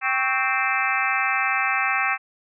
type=harmonic tone with a mistuned harmonic; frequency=261.3 Hz; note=C4; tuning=2 cents flat; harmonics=3 / 4 / 5 / 6 / 7 / 8 / 9 / 10; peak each=-28 / -28 / -28 / -28 / -28 / -28 / -28 / -28 dBFS; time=0.01-2.18 s; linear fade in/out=50 ms; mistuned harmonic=4; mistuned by=+110 cents; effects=none